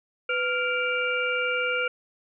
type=harmonic tone with a mistuned harmonic; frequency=466.2 Hz; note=A#4; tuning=in tune; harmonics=1 / 3 / 5 / 6; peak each=-29 / -27 / -29 / -33 dBFS; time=0.29-1.88 s; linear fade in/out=5 ms; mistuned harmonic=1; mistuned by=+120 cents; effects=none